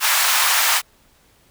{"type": "high-pass noise", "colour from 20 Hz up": "pink", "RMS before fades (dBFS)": -17, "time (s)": [0, 0.82], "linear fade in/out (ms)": 50, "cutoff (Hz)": 910, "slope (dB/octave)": 24, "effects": ["pink hiss -56 dBFS RMS until 1.5 s"]}